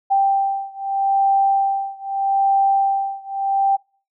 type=beating tone pair; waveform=sine; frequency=785 / 785.8 Hz; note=G5 / G5; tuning=+2 / +4 cents; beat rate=0.8 Hz; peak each=-18 / -19 dBFS; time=0.1-3.77 s; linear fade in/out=20 ms; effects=noise-tail reverb RT60 0.4 s tail -25 dB re dry